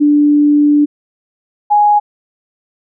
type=tone pair in turn; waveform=sine; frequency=293.7 / 831.2 Hz; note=D4 / G#5; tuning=0 / +1 cents; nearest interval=octave + tritone; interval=1801 cents; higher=second; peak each=-6 dBFS; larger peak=neither; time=0-0.86 / 1.7-2 s; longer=first; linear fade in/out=20 ms; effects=none